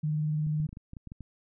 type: tone with vibrato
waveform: sine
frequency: 152.8 Hz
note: D#3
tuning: 31 cents flat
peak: -26 dBFS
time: 0.03-0.67 s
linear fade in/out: 10 ms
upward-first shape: sine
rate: 20 Hz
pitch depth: 41 cents each way
type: clicks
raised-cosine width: 5 ms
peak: -30 dBFS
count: 10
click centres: 0.467 / 0.601 / 0.691 / 0.729 / 0.771 / 0.934 / 0.968 / 1.073 / 1.119 / 1.207 s
effects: none